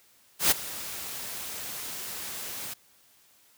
white noise with ADSR envelope, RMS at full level -19 dBFS, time 0.39-2.74 s, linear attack 120 ms, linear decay 18 ms, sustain -18 dB, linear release 9 ms, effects white hiss -61 dBFS RMS until 3.57 s + high-pass 60 Hz 12 dB/octave

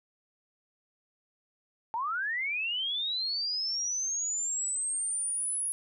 sine linear sweep, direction up, 868 to 10548 Hz, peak -29 dBFS, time 1.94-5.72 s, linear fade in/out 0 ms, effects none

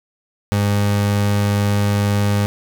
30% pulse tone, 102.1 Hz, G#2, 29 cents flat, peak -12 dBFS, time 0.52-2.46 s, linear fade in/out 0 ms, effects none

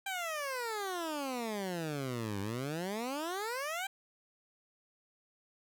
15% pulse exponential two-way sweep, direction down then up, 797 to 96.9 to 797 Hz, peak -29 dBFS, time 0.06-3.87 s, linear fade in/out 5 ms, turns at 2.4 s, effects none

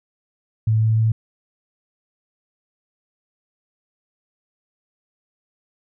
sine tone with pitch steps, 110 / 110.7 / 111.41 Hz, A2 / A2 / A2, 0 / +11 / +22 cents, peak -14 dBFS, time 0.67-1.12 s, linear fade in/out 5 ms, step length 150 ms, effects none

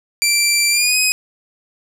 15% pulse tone with pitch glide, 2349 to 2518 Hz, D7 to D#7, 0 to +20 cents, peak -6 dBFS, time 0.22-1.12 s, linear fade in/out 0 ms, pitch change +120 cents, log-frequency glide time 0.7-0.97 s, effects 7-bit

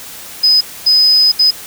sine tone bursts at uneven times, 5030 Hz, D#8, 18 cents sharp, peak -6 dBFS, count 3, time 0.43-0.61 / 0.86-1.32 / 1.39-1.51 s, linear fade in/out 10 ms, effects white hiss -31 dBFS RMS until 1.66 s

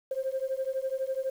sine beating tone pair, 523.3 / 535.3 Hz, C5 / C5, 0 / +39 cents, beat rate 12 Hz, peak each -31 dBFS, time 0.11-1.3 s, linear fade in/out 5 ms, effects tanh soft clip ceiling -22 dBFS + 9-bit

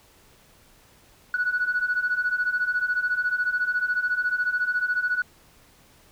sine beating tone pair, 1463 / 1477 Hz, F#6 / F#6, -20 / -3 cents, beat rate 14 Hz, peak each -26 / -23 dBFS, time 1.34-5.22 s, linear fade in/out 2 ms, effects tanh soft clip ceiling -16 dBFS + pink hiss -56 dBFS RMS until 6.11 s

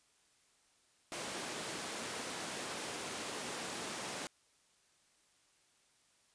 pink high-pass noise, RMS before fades -42 dBFS, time 1.12-4.27 s, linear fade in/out 0 ms, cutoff 250 Hz, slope 12 dB/octave, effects white hiss -71 dBFS RMS until 6.34 s + resampled to 22050 Hz

